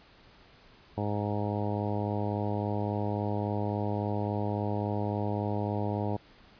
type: harmonic tone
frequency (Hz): 103.6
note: G#2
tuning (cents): -4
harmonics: 1 / 2 / 3 / 4 / 5 / 6 / 7 / 8 / 9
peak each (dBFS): -32 / -35 / -37 / -38 / -39 / -40 / -40 / -41 / -42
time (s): 0.97-6.17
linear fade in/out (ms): 10
effects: pink hiss -57 dBFS RMS until 6.59 s + resampled to 11025 Hz